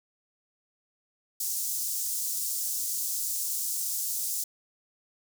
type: high-pass noise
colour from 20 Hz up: pink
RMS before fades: -31 dBFS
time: 1.4-4.44 s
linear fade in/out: 5 ms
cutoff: 6200 Hz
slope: 24 dB/octave
effects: none